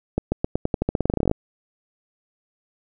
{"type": "accelerating click train", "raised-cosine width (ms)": 2, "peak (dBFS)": -7, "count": 20, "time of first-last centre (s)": [0.18, 1.314], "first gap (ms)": 140, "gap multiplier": 0.89, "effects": []}